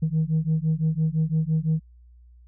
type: beating tone pair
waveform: sine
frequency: 155.56 / 161.46 Hz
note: D#3 / E3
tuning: 0 / -36 cents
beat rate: 5.9 Hz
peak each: -22 dBFS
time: 0.02-1.8 s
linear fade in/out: 10 ms
effects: tanh soft clip ceiling -16 dBFS + added 60 Hz sine -48 dBFS peak until 2.47 s